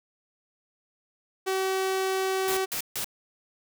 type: tone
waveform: sawtooth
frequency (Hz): 380.7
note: F#4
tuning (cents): +49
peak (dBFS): -21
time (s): 1.46-2.66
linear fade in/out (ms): 20
type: noise bursts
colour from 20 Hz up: white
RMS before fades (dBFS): -31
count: 3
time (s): 2.48-3.044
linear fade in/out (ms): 0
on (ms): 88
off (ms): 150
effects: none